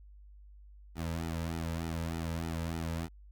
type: tone with flanger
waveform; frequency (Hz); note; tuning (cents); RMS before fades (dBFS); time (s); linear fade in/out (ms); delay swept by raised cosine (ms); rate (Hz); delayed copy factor
sawtooth; 82.41; E2; 0; -36; 0.95-3.09; 50; 1.8 to 2.8; 3.3; -1
effects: added 50 Hz sine -51 dBFS peak until 3.31 s